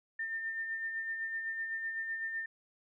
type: tone with tremolo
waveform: sine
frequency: 1804 Hz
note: A6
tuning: 43 cents sharp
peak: -33 dBFS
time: 0.19-2.46 s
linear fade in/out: 5 ms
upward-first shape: sine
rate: 7.9 Hz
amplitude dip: 40%
effects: none